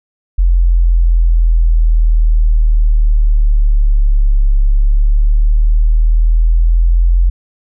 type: linear two-way sweep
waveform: sine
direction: down then up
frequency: 43.62 to 34.68 to 43.62 Hz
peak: -6 dBFS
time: 0.38-7.3 s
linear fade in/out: 10 ms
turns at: 4.55 s
effects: none